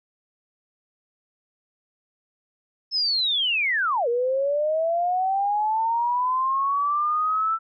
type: linear two-way sweep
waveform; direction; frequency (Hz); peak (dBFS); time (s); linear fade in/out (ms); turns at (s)
sine; down then up; 5274 to 466.2 to 1335; -20; 2.91-7.59; 50; 4.08
effects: none